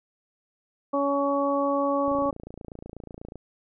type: harmonic tone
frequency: 280.9 Hz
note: C#4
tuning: 23 cents sharp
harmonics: 1 / 2 / 3 / 4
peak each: -27 / -25 / -32 / -28 dBFS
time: 0.93-2.31 s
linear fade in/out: 10 ms
type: click train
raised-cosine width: 2 ms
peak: -26 dBFS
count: 37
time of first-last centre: 2.08-3.357 s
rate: 28.2 Hz
effects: none